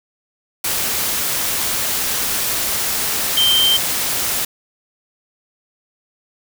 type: tone in noise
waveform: sine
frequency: 3136 Hz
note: G7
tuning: in tune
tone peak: -12 dBFS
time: 3.37-3.77 s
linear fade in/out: 5 ms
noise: white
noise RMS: -20 dBFS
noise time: 0.64-4.45 s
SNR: +5 dB
effects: none